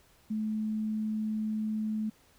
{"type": "tone", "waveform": "sine", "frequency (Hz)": 216.1, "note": "A3", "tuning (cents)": -31, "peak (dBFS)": -29, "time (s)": [0.3, 2.1], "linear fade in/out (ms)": 10, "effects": ["pink hiss -63 dBFS RMS until 2.38 s"]}